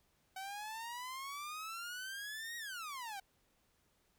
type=exponential two-way sweep; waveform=sawtooth; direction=up then down; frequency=755 to 1903 to 755 Hz; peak=-39 dBFS; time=0.36-3.2 s; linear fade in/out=5 ms; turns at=2.57 s; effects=pink hiss -75 dBFS RMS until 4.18 s